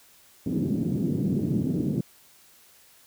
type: band-pass noise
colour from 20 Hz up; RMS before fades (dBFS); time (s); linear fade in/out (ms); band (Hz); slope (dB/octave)
pink; -26; 0.46-2.01; 5; 140 to 300; 24
effects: white hiss -56 dBFS RMS until 3.06 s

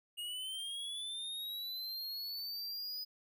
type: linear sweep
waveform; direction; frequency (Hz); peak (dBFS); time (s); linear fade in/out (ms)
square; up; 2848 to 4991; -40; 0.17-3.05; 20
effects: none

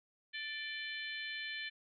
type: harmonic tone with a mistuned harmonic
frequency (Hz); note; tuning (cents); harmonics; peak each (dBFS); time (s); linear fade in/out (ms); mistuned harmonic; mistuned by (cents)
587; D5; -1; 3 / 4 / 5 / 6 / 7; -43 / -45 / -47 / -49 / -50; 0.33-1.7; 20; 5; +57
effects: none

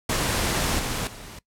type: noise with level steps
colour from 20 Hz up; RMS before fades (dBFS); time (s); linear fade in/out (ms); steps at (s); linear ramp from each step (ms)
pink; -24 / -28 / -41; 0.09-1.39; 5; 0.79 / 1.07; 2
effects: noise-tail reverb RT60 0.1 s tail -20 dB re dry + low-pass 12000 Hz 12 dB/octave

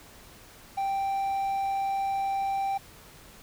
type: tone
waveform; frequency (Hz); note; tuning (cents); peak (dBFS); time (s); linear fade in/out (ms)
triangle; 784; G5; 0; -24; 0.77-2.78; 10
effects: pink hiss -51 dBFS RMS until 3.42 s

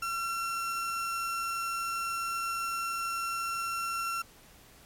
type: tone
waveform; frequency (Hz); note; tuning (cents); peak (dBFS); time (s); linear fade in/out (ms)
35% pulse; 1359; F6; -48; -29; 0.02-4.22; 5
effects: pink hiss -56 dBFS RMS until 4.85 s + MP3 64 kbps

